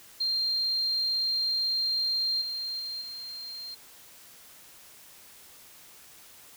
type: tone with level steps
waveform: sine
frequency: 4186 Hz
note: C8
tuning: in tune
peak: -25 / -31 / -33 / -37 dBFS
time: 0.2-3.75 s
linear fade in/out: 10 ms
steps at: 2.41 / 2.79 / 3.01 s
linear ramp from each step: 10 ms
effects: white hiss -52 dBFS RMS until 6.56 s

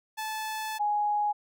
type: tone pair in turn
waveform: sawtooth / sine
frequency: 870 / 832 Hz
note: A5 / G#5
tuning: -20 / +3 cents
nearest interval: minor second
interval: 77 cents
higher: first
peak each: -28 / -24 dBFS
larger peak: second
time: 0.17-0.79 / 0.79-1.33 s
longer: first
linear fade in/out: 20 ms
effects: none

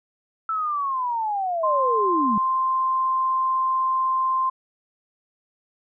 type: linear sweep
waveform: sine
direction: down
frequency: 1327 to 195.5 Hz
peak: -22 dBFS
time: 0.49-2.38 s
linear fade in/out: 2 ms
type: tone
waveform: sine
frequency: 1046 Hz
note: C6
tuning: 1 cent flat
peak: -19 dBFS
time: 1.63-4.5 s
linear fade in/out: 10 ms
effects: none

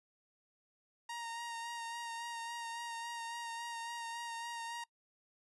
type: tone with vibrato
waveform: sawtooth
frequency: 932.3 Hz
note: A#5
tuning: in tune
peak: -37 dBFS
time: 1.09-4.84 s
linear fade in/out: 5 ms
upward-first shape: sine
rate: 3.6 Hz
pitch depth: 21 cents each way
effects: noise-tail reverb RT60 0.1 s tail -23 dB re dry + resampled to 24000 Hz

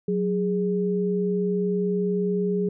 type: tone pair together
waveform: sine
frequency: 184 / 413.1 Hz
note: F#3 / G#4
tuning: -9 / -9 cents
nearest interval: octave + major second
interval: 1400 cents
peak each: -24 dBFS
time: 0.08-2.69 s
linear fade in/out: 5 ms
effects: none

